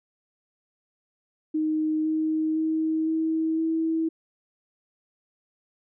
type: tone with pitch steps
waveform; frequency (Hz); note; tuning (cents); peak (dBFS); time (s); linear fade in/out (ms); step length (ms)
sine; 311.1 / 314.2 / 317.3 / 320.4 / 323.6; D#4 / D#4 / D#4 / E4 / E4; 0 / +17 / +34 / -49 / -32; -22; 1.54-4.09; 10; 510
effects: none